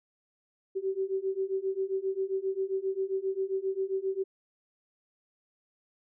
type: beating tone pair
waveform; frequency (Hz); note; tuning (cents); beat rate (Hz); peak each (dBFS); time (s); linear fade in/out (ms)
sine; 380.3 / 387.8; F#4 / G4; +48 / -19; 7.5; -32 / -31; 0.75-4.24; 20
effects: none